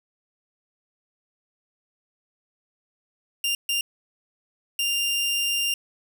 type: tone bursts at uneven times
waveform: sawtooth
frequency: 2794 Hz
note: F7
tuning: in tune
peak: -19 dBFS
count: 3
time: 3.44-3.55 / 3.69-3.81 / 4.79-5.74 s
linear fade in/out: 2 ms
effects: none